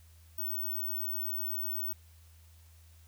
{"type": "tone", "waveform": "sine", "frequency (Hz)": 15804, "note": "B9", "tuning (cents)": 0, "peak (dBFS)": -32, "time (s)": [0.38, 1.93], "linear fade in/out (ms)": 5, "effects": ["added 81 Hz sine -55 dBFS peak until 3.07 s", "white hiss -65 dBFS RMS until 3.07 s"]}